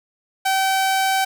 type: tone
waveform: sawtooth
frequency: 769 Hz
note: G5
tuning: 33 cents flat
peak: -13 dBFS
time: 0.45-1.25 s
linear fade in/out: 10 ms
effects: none